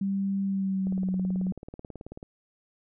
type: tone with pitch glide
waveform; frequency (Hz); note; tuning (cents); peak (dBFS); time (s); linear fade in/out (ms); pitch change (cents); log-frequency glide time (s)
sine; 196 to 185.64; G3 to F#3; 0 to +6; -25; 0.01-1.52; 5; -94; 0.44-1.16
type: click train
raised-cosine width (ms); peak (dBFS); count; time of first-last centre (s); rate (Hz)
2; -27; 26; 0.87-2.229; 18.4
effects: none